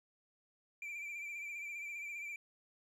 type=tone with vibrato; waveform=triangle; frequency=2349 Hz; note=D7; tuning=in tune; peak=-40 dBFS; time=0.82-2.36 s; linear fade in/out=2 ms; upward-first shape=sine; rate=15 Hz; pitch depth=44 cents each way; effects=none